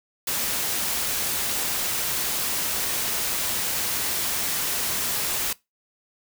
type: noise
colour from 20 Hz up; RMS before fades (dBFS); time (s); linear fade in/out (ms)
white; -26; 0.27-5.53; 5
effects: noise-tail reverb RT60 0.2 s tail -21 dB re dry